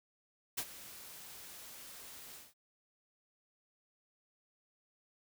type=noise with ADSR envelope; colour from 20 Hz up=white; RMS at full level=-35 dBFS; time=0.57-2.54 s; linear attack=15 ms; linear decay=55 ms; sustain=-16 dB; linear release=190 ms; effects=none